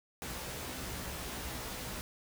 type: noise with comb filter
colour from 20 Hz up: pink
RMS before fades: -41 dBFS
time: 0.22-2.01 s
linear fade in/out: 0 ms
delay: 16 ms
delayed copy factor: +0.85
effects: none